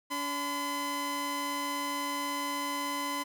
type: tone pair together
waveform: sawtooth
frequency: 285.1 / 1016 Hz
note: C#4 / B5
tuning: +49 / +49 cents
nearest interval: octave + minor seventh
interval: 2200 cents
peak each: -33 / -29 dBFS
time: 0.1-3.24 s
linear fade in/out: 20 ms
effects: none